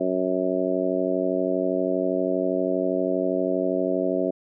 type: harmonic tone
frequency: 92.5 Hz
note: F#2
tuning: in tune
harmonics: 2 / 3 / 4 / 5 / 6 / 7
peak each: -33 / -27 / -27 / -32 / -28 / -27 dBFS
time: 0-4.31 s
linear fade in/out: 10 ms
effects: none